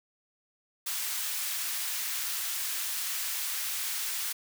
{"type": "high-pass noise", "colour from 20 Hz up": "white", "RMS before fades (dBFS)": -33, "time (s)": [0.86, 4.33], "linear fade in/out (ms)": 10, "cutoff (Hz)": 1300, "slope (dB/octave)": 12, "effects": []}